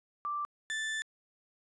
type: tone pair in turn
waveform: sine / 35% pulse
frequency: 1174.7 / 1760.1 Hz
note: D6 / A6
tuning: 0 / 0 cents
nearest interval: perfect fifth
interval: 700 cents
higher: second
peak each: -32 / -31 dBFS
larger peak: second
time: 0.25-0.45 / 0.7-1.02 s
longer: second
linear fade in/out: 0 ms
effects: resampled to 22050 Hz